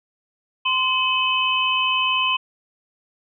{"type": "tone cluster", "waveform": "sine", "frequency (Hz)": [1037, 2563, 3027], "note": ["C6", "E7", "F#7"], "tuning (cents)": [-16, -49, 39], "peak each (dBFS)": -22, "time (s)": [0.65, 2.37], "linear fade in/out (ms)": 10, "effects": []}